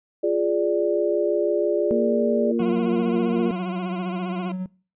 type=chord; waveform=sine; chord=D diminished; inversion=first; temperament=equal; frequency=349.2 / 415.3 / 587.3 Hz; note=F4 / Ab4 / D5; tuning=0 / 0 / 0 cents; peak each=-23 dBFS; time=0.23-2.52 s; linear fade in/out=10 ms
type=harmonic tone; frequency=116.54 Hz; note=A#2; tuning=in tune; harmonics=2 / 3 / 4; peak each=-22 / -25 / -27 dBFS; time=1.91-3.51 s; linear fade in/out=0 ms
type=tone with vibrato; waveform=20% pulse; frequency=353.6 Hz; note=F4; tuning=22 cents sharp; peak=-25 dBFS; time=2.59-4.52 s; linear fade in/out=5 ms; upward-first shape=sine; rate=15 Hz; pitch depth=70 cents each way
type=tone with tremolo; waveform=triangle; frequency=185 Hz; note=F#3; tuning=in tune; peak=-22 dBFS; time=2.6-4.66 s; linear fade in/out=2 ms; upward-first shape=sine; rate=13 Hz; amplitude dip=35%
effects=noise-tail reverb RT60 0.4 s tail -23 dB re dry + resampled to 8000 Hz